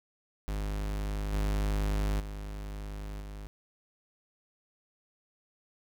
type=tone with level steps; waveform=45% pulse; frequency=50.9 Hz; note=G#1; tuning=34 cents flat; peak=-31 / -27 / -37 / -40 dBFS; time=0.48-3.47 s; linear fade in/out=0 ms; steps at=1.32 / 2.19 / 3.2 s; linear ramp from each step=20 ms; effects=none